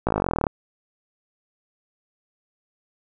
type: slowing click train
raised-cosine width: 1 ms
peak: -7 dBFS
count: 19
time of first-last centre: 0.07-0.468 s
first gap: 17 ms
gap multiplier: 1.03
effects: none